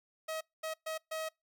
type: tone bursts at uneven times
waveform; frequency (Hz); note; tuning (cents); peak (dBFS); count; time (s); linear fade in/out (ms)
sawtooth; 636; D#5; +38; -32; 4; 0.28-0.41 / 0.63-0.74 / 0.86-0.98 / 1.11-1.29; 10
effects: noise-tail reverb RT60 0.2 s tail -26 dB re dry